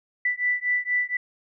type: beating tone pair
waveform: sine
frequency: 1975.5 / 1979.7 Hz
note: B6 / B6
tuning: 0 / +4 cents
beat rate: 4.2 Hz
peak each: -25 dBFS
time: 0.25-1.17 s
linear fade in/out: 5 ms
effects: none